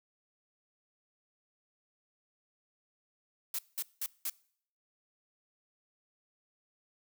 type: noise bursts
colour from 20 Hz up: blue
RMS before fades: -35 dBFS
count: 4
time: 3.54-4.298 s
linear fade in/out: 2 ms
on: 47 ms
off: 190 ms
effects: noise-tail reverb RT60 0.6 s tail -23 dB re dry